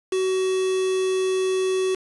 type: tone with quantisation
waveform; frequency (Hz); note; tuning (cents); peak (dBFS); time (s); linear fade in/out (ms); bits
triangle; 376; F#4; +28; -18; 0.12-1.95; 5; 5
effects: resampled to 24000 Hz